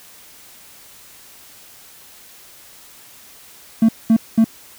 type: tone bursts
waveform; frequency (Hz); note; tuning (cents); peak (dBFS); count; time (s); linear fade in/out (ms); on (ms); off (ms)
triangle; 224.1; A3; +32; -6; 3; 3.82-4.444; 5; 68; 210
effects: tanh soft clip ceiling -2 dBFS + white hiss -44 dBFS RMS until 4.78 s